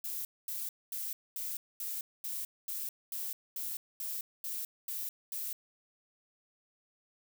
violet noise bursts, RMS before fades -38 dBFS, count 13, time 0.04-5.53 s, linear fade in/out 2 ms, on 210 ms, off 230 ms, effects none

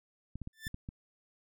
clicks, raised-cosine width 5 ms, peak -28 dBFS, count 6, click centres 0.356 / 0.417 / 0.474 / 0.669 / 0.744 / 0.889 s
sawtooth tone with exponential growth, 1768 Hz, A6, 8 cents sharp, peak -32 dBFS, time 0.53-0.68 s, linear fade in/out 2 ms, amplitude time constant 32 ms
effects none

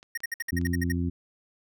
clicks, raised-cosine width 0.2 ms, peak -31 dBFS, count 6, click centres 0.029 / 0.204 / 0.405 / 0.486 / 0.614 / 0.669 s
square tone bursts, 1864.7 Hz, A#6, in tune, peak -29 dBFS, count 10, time 0.15-0.922 s, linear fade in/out 5 ms, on 25 ms, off 58 ms
harmonic tone, 86.8 Hz, F2, 10 cents flat, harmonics 1 / 2 / 3 / 4, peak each -28 / -31 / -30 / -39 dBFS, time 0.52-1.1 s, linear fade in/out 10 ms
effects none

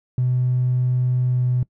triangle tone with pitch glide, 125.8 to 125 Hz, B2 to B2, +32 to +21 cents, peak -13 dBFS, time 0.18-1.63 s, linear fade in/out 2 ms, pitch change -11 cents, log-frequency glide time 1.26-1.43 s, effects noise-tail reverb RT60 0.1 s tail -24 dB re dry + tanh soft clip ceiling -14 dBFS

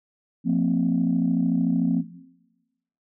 sine chord, F suspended fourth, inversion none, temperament equal with one note detuned, 174.61 / 228.3 / 261.6 Hz, F3 / Bb3 / C4, 0 / -36 / 0 cents, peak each -22 dBFS, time 0.44-2.04 s, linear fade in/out 50 ms, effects noise-tail reverb RT60 1.0 s tail -17 dB re dry + tanh soft clip ceiling -12 dBFS

